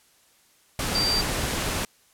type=tone in noise; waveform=sine; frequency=4699 Hz; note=D8; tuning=in tune; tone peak=-22 dBFS; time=0.95-1.21 s; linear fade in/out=2 ms; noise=pink; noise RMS=-27 dBFS; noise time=0.79-1.85 s; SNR=+2 dB; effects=white hiss -60 dBFS RMS until 2.13 s + low-pass 12000 Hz 12 dB/octave